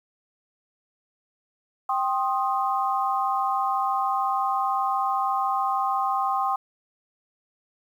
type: chord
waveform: sine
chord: C minor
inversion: second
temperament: equal with one note detuned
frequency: 784 / 1058.1 / 1244.5 Hz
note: G5 / C6 / Eb6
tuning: 0 / +19 / 0 cents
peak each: -25 / -26 / -28 dBFS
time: 1.89-6.56 s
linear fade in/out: 5 ms
effects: 9-bit